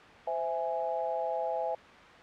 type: chord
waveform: sine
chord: C augmented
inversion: none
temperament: equal with one note detuned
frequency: 516.3 / 659.3 / 830.6 Hz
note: C5 / E5 / G#5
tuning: -23 / 0 / 0 cents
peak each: -35 / -33 / -34 dBFS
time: 0.27-1.75 s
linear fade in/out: 5 ms
effects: white hiss -50 dBFS RMS until 2.22 s + low-pass 2000 Hz 12 dB/octave